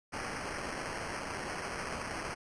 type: noise with sample-and-hold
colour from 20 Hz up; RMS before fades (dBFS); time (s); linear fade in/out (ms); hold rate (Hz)
white; -39; 0.12-2.35; 20; 3675
effects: resampled to 22050 Hz